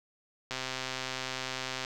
click train, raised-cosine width 0.2 ms, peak -17 dBFS, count 175, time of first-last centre 0.51-1.848 s, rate 130 Hz, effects none

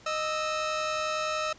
sawtooth tone pair together, 618.6 / 1308 Hz, D#5 / E6, -10 / -14 cents, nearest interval octave + minor second, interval 1296 cents, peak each -27 dBFS, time 0.06-1.53 s, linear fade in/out 5 ms, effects pink hiss -54 dBFS RMS until 1.58 s + resampled to 16000 Hz

